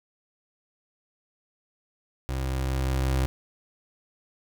30% pulse tone with level ramp, 65.7 Hz, C2, 8 cents sharp, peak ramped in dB -25 to -19 dBFS, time 2.29-3.26 s, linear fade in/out 0 ms, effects none

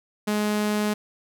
sawtooth tone, 210 Hz, G#3, 19 cents sharp, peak -18 dBFS, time 0.27-0.94 s, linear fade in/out 10 ms, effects none

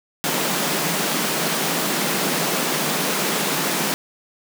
pink high-pass noise, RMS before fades -22 dBFS, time 0.24-3.94 s, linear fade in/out 0 ms, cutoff 150 Hz, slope 96 dB/octave, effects none

